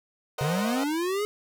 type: chord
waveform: 30% pulse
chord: C half-diminished seventh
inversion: third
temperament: equal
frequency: 466.2 / 523.3 / 622.3 / 740 Hz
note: Bb4 / C5 / Eb5 / Gb5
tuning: 0 / 0 / 0 / 0 cents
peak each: -33 / -33 / -32 / -33 dBFS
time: 0.38-0.84 s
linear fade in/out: 5 ms
type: linear sweep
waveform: square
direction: up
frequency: 132.9 to 426.6 Hz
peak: -26 dBFS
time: 0.41-1.25 s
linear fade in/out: 0 ms
effects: none